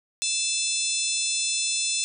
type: harmonic tone with a mistuned harmonic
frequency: 878 Hz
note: A5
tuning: 4 cents flat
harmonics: 3 / 4 / 5 / 6 / 7 / 8 / 9 / 10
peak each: -32 / -32 / -32 / -32 / -32 / -32 / -32 / -32 dBFS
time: 0.22-2.04 s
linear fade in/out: 0 ms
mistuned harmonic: 5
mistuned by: -110 cents
effects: none